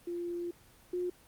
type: tone pair in turn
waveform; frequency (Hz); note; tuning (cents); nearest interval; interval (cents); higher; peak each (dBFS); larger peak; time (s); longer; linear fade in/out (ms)
sine; 346.9 / 357.9; F4 / F4; -12 / +42; minor second; 54; second; -34 / -31; second; 0.07-0.51 / 0.93-1.1; first; 5
effects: pink hiss -60 dBFS RMS until 1.27 s + Opus 24 kbps